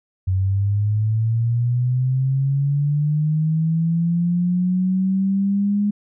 sine linear sweep, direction up, 92.5 to 206.7 Hz, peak -16 dBFS, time 0.27-5.91 s, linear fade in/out 10 ms, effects none

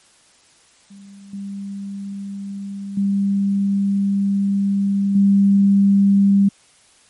sine tone with level steps, 198.4 Hz, G3, 21 cents sharp, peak -38 / -26 / -15 / -10 dBFS, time 0.9-6.49 s, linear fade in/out 10 ms, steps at 1.33 / 2.97 / 5.15 s, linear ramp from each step 5 ms, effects white hiss -53 dBFS RMS until 7.09 s + MP3 48 kbps

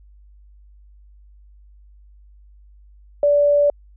sine tone, 580 Hz, D5, 22 cents flat, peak -12 dBFS, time 3.23-3.7 s, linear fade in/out 2 ms, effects added 50 Hz sine -45 dBFS peak until 3.96 s

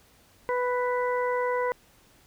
harmonic tone, 494.9 Hz, B4, 4 cents sharp, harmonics 1 / 2 / 3 / 4, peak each -26 / -29 / -37 / -36 dBFS, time 0.49-1.72 s, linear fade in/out 0 ms, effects pink hiss -59 dBFS RMS until 2.26 s

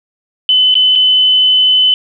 sine tone with dropouts, 3024 Hz, F#7, 37 cents sharp, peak -6 dBFS, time 0.49-1.94 s, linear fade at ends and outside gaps 1 ms, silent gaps 0.742-0.753 / 0.954-0.958 s, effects none

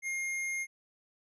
square tone, 2130 Hz, C7, 30 cents sharp, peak -33 dBFS, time 0.02-0.67 s, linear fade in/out 50 ms, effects resampled to 24000 Hz

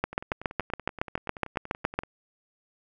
two click trains, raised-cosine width 0.5 ms, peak -10 / -24 dBFS, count 15 / 21, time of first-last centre 0.04-1.99 / 0.13-2.035 s, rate 7.18 / 10.5 Hz, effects none

